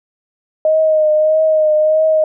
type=tone with vibrato; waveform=sine; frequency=622 Hz; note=D#5; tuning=1 cent flat; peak=-9 dBFS; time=0.65-2.24 s; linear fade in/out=2 ms; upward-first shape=triangle; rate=1.6 Hz; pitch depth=34 cents each way; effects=none